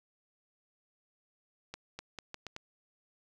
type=accelerating click train; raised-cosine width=0.2 ms; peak=-24 dBFS; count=6; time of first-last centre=1.74-2.564 s; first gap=250 ms; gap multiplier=0.79; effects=none